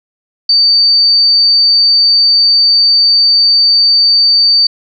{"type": "tone", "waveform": "sine", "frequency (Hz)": 4597, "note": "D8", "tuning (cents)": -38, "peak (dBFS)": -5, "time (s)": [0.49, 4.67], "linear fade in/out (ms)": 5, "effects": []}